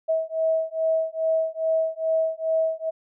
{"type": "beating tone pair", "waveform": "sine", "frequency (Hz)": [643, 645.4], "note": ["E5", "E5"], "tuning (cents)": [-43, -37], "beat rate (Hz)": 2.4, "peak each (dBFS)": -24, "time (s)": [0.08, 2.91], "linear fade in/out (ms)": 20, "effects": []}